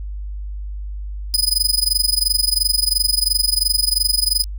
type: tone with amplitude modulation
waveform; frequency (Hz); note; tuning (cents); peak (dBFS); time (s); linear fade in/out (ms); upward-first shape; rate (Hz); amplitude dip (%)
sawtooth; 4993; D#8; +5; -9; 1.34-4.44; 0; sine; 22.9; 95
effects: added 50 Hz sine -25 dBFS peak until 4.58 s